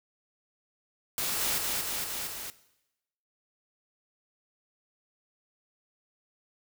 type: noise with echo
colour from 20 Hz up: white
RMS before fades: -31 dBFS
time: 1.18-1.58 s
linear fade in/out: 0 ms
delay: 230 ms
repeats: 4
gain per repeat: -2 dB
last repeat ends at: 2.5 s
effects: noise-tail reverb RT60 0.9 s tail -17 dB re dry